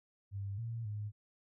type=tone with pitch steps; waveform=sine; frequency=99.3 / 115.2 / 104.8 Hz; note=G2 / A#2 / G#2; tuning=+23 / -20 / +16 cents; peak=-37 dBFS; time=0.31-1.12 s; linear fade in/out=50 ms; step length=270 ms; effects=none